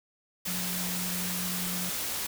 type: tone in noise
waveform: sine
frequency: 180.1 Hz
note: F#3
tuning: 46 cents flat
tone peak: -35 dBFS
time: 0.47-1.9 s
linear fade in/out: 10 ms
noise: white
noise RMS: -33 dBFS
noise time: 0.45-2.27 s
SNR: -5 dB
effects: none